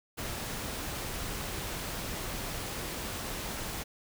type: noise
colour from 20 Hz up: pink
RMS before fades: -37 dBFS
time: 0.17-3.84 s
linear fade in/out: 20 ms
effects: none